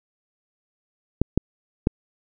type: clicks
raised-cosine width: 3 ms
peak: -4 dBFS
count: 3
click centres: 1.216 / 1.376 / 1.871 s
effects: none